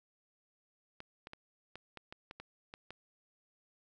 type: clicks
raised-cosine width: 0.3 ms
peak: -30 dBFS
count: 10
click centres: 1.004 / 1.271 / 1.334 / 1.756 / 1.973 / 2.125 / 2.311 / 2.4 / 2.739 / 2.906 s
effects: none